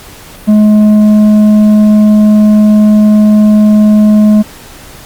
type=tone with tanh clipping; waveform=sine; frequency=211.8 Hz; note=G#3; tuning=34 cents sharp; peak=-3 dBFS; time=0.47-4.43 s; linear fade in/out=20 ms; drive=6 dB; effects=pink hiss -32 dBFS RMS until 5.05 s + Opus 48 kbps